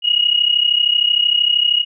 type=tone pair together; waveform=sine; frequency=2872 / 2905 Hz; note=F7 / F#7; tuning=+48 / -32 cents; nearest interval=unison; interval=20 cents; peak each=-15 dBFS; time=0.02-1.85 s; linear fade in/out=50 ms; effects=none